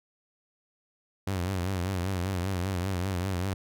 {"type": "tone with vibrato", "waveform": "sawtooth", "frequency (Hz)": 92.5, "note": "F#2", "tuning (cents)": 0, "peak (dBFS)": -24, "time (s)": [1.27, 3.54], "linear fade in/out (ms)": 5, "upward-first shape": "triangle", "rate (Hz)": 5.1, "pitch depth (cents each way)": 130, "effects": []}